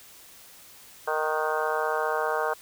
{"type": "harmonic tone with a mistuned harmonic", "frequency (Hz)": 155.1, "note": "D#3", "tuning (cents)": -5, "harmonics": [3, 4, 5, 6, 7, 8, 9, 10], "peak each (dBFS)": [-30, -31, -32, -33, -33, -34, -35, -35], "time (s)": [1.07, 2.54], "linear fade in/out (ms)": 10, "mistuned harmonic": 9, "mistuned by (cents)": 49, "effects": ["white hiss -50 dBFS RMS until 2.61 s"]}